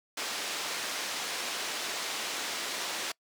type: low-pass noise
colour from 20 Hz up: white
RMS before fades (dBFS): -35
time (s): 0.17-3.12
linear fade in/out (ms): 5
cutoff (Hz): 5400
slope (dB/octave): 12
effects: noise-tail reverb RT60 0.1 s tail -25 dB re dry + high-pass 300 Hz 12 dB/octave